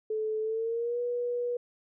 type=tone with pitch glide; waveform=sine; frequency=434.3 to 484.7 Hz; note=A4 to B4; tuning=-23 to -32 cents; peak=-28 dBFS; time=0.1-1.57 s; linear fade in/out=5 ms; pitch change=+191 cents; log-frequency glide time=0.41-1 s; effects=none